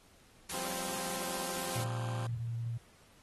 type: noise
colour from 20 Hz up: white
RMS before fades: -40 dBFS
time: 0.49-1.84 s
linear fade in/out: 5 ms
type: chord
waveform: 10% pulse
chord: F suspended second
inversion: none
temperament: just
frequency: 174.61 / 196.44 / 261.9 Hz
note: F3 / G3 / C4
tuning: 0 / +4 / +2 cents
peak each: -38 dBFS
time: 0.53-2.27 s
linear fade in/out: 2 ms
type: tone with vibrato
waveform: sine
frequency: 116.54 Hz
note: A#2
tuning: in tune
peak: -34 dBFS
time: 1.75-2.78 s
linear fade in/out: 10 ms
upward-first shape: sine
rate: 12 Hz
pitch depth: 8 cents each way
effects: pink hiss -63 dBFS RMS until 3.22 s + AAC 32 kbps